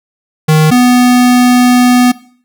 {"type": "tone pair in turn", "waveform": "square", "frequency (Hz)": [155.56, 247.5], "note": ["D#3", "B3"], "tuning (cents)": [0, 4], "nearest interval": "minor sixth", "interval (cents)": 804, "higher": "second", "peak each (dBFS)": -5, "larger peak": "neither", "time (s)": [[0.48, 0.71], [0.71, 2.12]], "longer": "second", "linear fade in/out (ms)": 10, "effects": ["noise-tail reverb RT60 0.5 s tail -19 dB re dry"]}